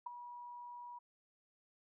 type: tone with ADSR envelope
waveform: sine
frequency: 967 Hz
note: B5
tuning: 37 cents flat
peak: -36 dBFS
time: 0.06-0.99 s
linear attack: 8 ms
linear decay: 9 ms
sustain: -11 dB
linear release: 11 ms
effects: none